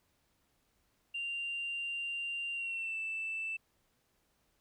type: tone with pitch glide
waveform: sine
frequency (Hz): 2780 to 2650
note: F7 to E7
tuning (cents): -9 to +9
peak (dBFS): -34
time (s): 1.14-3.57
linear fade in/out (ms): 10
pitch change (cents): -82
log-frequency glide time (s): 2.53-2.98
effects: tanh soft clip ceiling -31 dBFS + pink hiss -75 dBFS RMS until 4.6 s